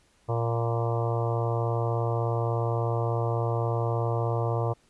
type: harmonic tone with a mistuned harmonic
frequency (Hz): 116.54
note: A#2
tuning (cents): 0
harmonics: 1 / 3 / 4 / 5 / 6 / 7 / 8 / 9 / 10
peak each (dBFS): -26 / -36 / -32 / -35 / -35 / -40 / -39 / -39 / -41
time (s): 0.28-4.74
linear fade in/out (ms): 20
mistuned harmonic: 9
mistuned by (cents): -26
effects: pink hiss -64 dBFS RMS until 4.89 s + resampled to 24000 Hz